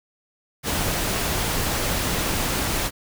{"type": "noise", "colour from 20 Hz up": "pink", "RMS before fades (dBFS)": -24, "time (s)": [0.63, 2.91], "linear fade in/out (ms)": 50, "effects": []}